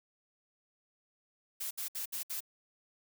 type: noise bursts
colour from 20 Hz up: blue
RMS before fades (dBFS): -38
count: 5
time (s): 1.6-2.406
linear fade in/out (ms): 10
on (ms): 110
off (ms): 64
effects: none